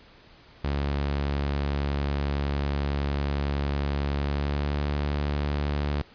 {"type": "tone with pitch glide", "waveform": "sawtooth", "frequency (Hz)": [70.9, 72.64], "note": ["C#2", "D2"], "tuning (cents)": [40, -18], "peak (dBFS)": -21, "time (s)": [0.64, 6.02], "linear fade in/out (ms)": 5, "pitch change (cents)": 42, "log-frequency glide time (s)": [4.13, 4.82], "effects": ["pink hiss -53 dBFS RMS until 6.14 s", "resampled to 11025 Hz"]}